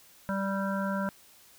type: harmonic tone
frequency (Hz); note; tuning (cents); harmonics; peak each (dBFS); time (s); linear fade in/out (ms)
195.5; G3; -4; 1 / 3 / 5 / 7 / 8; -30 / -35 / -37 / -38 / -39; 0.29-1.09; 0
effects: white hiss -57 dBFS RMS until 1.58 s